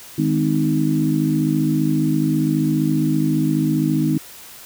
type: harmonic tone with a mistuned harmonic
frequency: 51.91 Hz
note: G#1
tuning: in tune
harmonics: 3 / 4 / 5 / 6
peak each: -20 / -25 / -21 / -20 dBFS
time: 0.18-4.18 s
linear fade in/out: 5 ms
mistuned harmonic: 5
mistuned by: -20 cents
effects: white hiss -40 dBFS RMS until 4.65 s